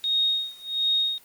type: tone with tremolo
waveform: sine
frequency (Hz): 3729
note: A#7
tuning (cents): 0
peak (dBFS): -19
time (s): 0.04-1.18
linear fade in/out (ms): 0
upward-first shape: sine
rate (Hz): 1.4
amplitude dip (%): 95
effects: white hiss -54 dBFS RMS until 1.24 s + Opus 48 kbps